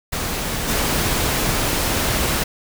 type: noise with level steps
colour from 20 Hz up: pink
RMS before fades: -24 / -20 dBFS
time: 0.12-2.44 s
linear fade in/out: 10 ms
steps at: 0.67 s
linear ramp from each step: 20 ms
effects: none